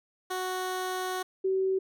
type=tone pair in turn; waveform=15% pulse / sine; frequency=370 / 380.8 Hz; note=F#4 / F#4; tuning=0 / +50 cents; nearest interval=unison; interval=50 cents; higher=second; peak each=-24 dBFS; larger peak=neither; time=0.3-1.23 / 1.44-1.79 s; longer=first; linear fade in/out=10 ms; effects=none